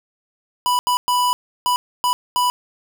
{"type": "tone bursts at uneven times", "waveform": "square", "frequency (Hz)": 987.8, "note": "B5", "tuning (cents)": 0, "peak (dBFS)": -16, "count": 6, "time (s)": [[0.66, 0.79], [0.87, 0.97], [1.08, 1.33], [1.66, 1.76], [2.04, 2.13], [2.36, 2.5]], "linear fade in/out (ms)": 0, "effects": []}